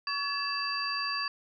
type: tone cluster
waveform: sine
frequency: 1128 / 1705 / 2659 / 4680 Hz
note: C#6 / G#6 / E7 / D8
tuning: +30 / +45 / +14 / -7 cents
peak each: -34 / -37 / -38 / -33 dBFS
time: 0.07-1.28 s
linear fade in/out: 2 ms
effects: none